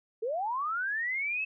sine linear sweep, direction up, 418.7 to 2637 Hz, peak -29 dBFS, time 0.22-1.45 s, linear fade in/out 10 ms, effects none

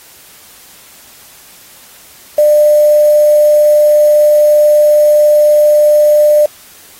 sine tone with quantisation, 598 Hz, D5, 31 cents sharp, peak -4 dBFS, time 2.38-6.46 s, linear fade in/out 5 ms, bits 4, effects white hiss -39 dBFS RMS until 6.99 s + AAC 48 kbps

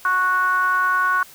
triangle ring-modulated tone, 185 Hz, F#3, in tune, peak -11 dBFS, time 0.05-1.23 s, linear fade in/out 2 ms, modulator 1290 Hz, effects white hiss -45 dBFS RMS until 1.34 s

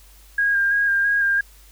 sine tone with vibrato, 1619 Hz, G#6, 45 cents flat, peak -16 dBFS, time 0.38-1.41 s, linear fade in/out 5 ms, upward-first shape square, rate 3 Hz, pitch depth 20 cents each way, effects added 50 Hz sine -47 dBFS peak until 1.71 s + white hiss -52 dBFS RMS until 1.71 s

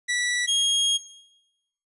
sawtooth tone pair in turn, 1954 / 3265 Hz, B6 / G#7, -19 / -30 cents, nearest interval major sixth, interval 889 cents, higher second, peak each -19 / -17 dBFS, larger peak second, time 0.08-0.47 / 0.47-0.98 s, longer second, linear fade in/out 20 ms, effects noise-tail reverb RT60 0.9 s tail -18 dB re dry + resampled to 24000 Hz

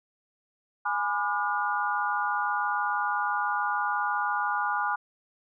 sine chord, G# diminished seventh, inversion none, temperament just, 830.6 / 996.7 / 1196.1 / 1435.3 Hz, G#5 / B5 / D6 / F6, 0 / +16 / +31 / +47 cents, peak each -30 / -32 / -31 / -30 dBFS, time 0.85-4.96 s, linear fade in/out 10 ms, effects none

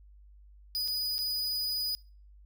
45% pulse tone with dropouts, 4956 Hz, D#8, 8 cents flat, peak -29 dBFS, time 0.75-1.95 s, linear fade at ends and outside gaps 0 ms, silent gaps 0.877-0.882 / 1.182-1.189 s, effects noise-tail reverb RT60 0.4 s tail -24 dB re dry + added 50 Hz sine -52 dBFS peak until 2.45 s

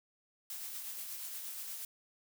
blue noise with tremolo, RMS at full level -42 dBFS, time 0.5-1.85 s, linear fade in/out 2 ms, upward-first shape sine, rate 8.4 Hz, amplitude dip 30%, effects none

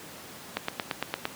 click train, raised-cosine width 0.3 ms, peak -11 dBFS, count 7, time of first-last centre 0.57-1.254 s, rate 8.77 Hz, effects pink hiss -44 dBFS RMS until 1.35 s + high-pass 150 Hz 12 dB/octave

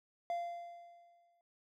triangle tone with exponential decay, 691 Hz, F5, 19 cents flat, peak -31 dBFS, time 0.3-1.41 s, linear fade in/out 1 ms, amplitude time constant 240 ms, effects none

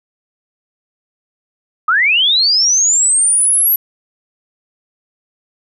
sine linear sweep, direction up, 1200 to 11840 Hz, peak -9 dBFS, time 1.88-3.76 s, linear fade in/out 5 ms, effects none

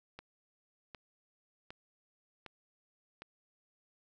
click train, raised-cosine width 0.3 ms, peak -30 dBFS, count 5, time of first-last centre 0.19-3.22 s, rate 1.32 Hz, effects none

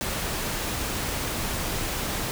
pink noise, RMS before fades -29 dBFS, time 0.01-2.31 s, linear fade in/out 0 ms, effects none

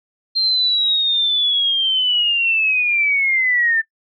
sine linear sweep, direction down, 4186 to 1775 Hz, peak -14 dBFS, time 0.35-3.82 s, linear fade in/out 20 ms, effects noise-tail reverb RT60 0.1 s tail -21 dB re dry

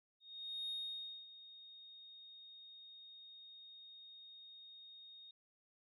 sine tone with ADSR envelope, 3715 Hz, A#7, 7 cents flat, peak -38 dBFS, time 0.2-5.31 s, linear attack 490 ms, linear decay 570 ms, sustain -16 dB, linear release 3 ms, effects tanh soft clip ceiling -37 dBFS

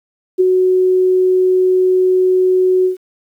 sine tone with ADSR envelope, 370 Hz, F#4, in tune, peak -6 dBFS, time 0.38-2.97 s, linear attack 24 ms, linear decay 19 ms, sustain -3 dB, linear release 120 ms, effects 8-bit

